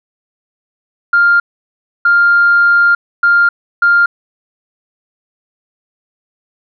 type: tone bursts at uneven times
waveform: sine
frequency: 1400 Hz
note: F6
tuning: 4 cents sharp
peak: -5 dBFS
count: 4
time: 1.13-1.4 / 2.05-2.95 / 3.23-3.49 / 3.82-4.06 s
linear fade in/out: 5 ms
effects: tanh soft clip ceiling -1 dBFS